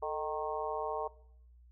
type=harmonic tone with a mistuned harmonic; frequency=154.6 Hz; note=D#3; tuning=11 cents flat; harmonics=3 / 4 / 5 / 6 / 7; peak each=-38 / -39 / -40 / -41 / -41 dBFS; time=0.02-1.08 s; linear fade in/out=10 ms; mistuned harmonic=3; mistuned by=-72 cents; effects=noise-tail reverb RT60 0.7 s tail -20 dB re dry + added 60 Hz sine -56 dBFS peak until 1.71 s